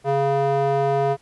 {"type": "tone with band-pass filter", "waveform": "square", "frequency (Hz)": 138.59, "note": "C#3", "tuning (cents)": 0, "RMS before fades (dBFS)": -20, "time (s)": [0.04, 1.17], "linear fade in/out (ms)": 50, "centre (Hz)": 600, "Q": 2.4, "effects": ["pink hiss -57 dBFS RMS until 1.21 s", "resampled to 24000 Hz"]}